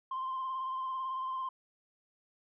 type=tone with vibrato; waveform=sine; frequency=1046.5 Hz; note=C6; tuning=in tune; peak=-32 dBFS; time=0.11-1.49 s; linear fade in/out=5 ms; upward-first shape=triangle; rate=18 Hz; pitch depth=36 cents each way; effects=tanh soft clip ceiling -31 dBFS